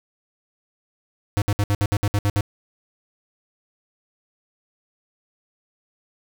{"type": "tone bursts", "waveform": "square", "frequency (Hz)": 102.1, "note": "G#2", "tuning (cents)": -29, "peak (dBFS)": -18, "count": 10, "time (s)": [1.37, 2.408], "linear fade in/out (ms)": 0, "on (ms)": 48, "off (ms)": 62, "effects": []}